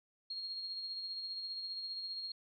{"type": "tone with tremolo", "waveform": "sine", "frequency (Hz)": 4261, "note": "C8", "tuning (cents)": 31, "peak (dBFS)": -38, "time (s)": [0.3, 2.32], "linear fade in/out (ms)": 5, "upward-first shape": "sine", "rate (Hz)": 15, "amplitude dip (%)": 35, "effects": []}